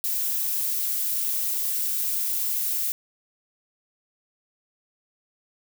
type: noise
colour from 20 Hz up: violet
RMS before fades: -26 dBFS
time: 0.04-2.92 s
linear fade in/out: 0 ms
effects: none